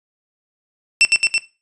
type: tone with echo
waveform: sawtooth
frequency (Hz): 2688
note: E7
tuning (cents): +33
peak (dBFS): -5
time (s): 1.01-1.05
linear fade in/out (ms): 0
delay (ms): 110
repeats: 3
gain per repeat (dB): -2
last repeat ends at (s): 1.38
effects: noise-tail reverb RT60 0.3 s tail -18 dB re dry + resampled to 22050 Hz